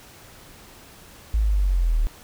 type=linear sweep; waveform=sine; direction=down; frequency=55.3 to 36.71 Hz; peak=-17 dBFS; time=1.34-2.07 s; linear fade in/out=0 ms; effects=pink hiss -47 dBFS RMS until 2.23 s